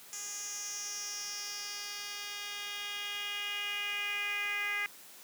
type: tone with band-pass filter sweep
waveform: 10% pulse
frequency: 409.6 Hz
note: G#4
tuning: 24 cents flat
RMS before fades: -38 dBFS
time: 0.13-4.86 s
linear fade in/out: 0 ms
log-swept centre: 7200 to 2100 Hz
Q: 3.6
effects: white hiss -53 dBFS RMS until 5.23 s + high-pass 150 Hz 12 dB/octave